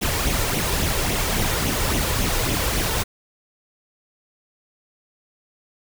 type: noise with flanger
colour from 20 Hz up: pink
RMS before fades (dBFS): -22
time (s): 0.01-3.04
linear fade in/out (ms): 20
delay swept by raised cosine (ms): 0.31 to 2.21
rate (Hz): 3.6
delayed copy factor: +0.55
effects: none